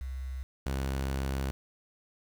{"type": "tone pair in turn", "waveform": ["sine", "sawtooth"], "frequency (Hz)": [65.41, 67.17], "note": ["C2", "C2"], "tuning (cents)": [0, 46], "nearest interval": "unison", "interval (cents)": 46, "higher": "second", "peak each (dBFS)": [-34, -26], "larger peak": "second", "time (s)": [[0.01, 0.43], [0.66, 1.51]], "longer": "second", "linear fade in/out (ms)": 0, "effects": ["9-bit"]}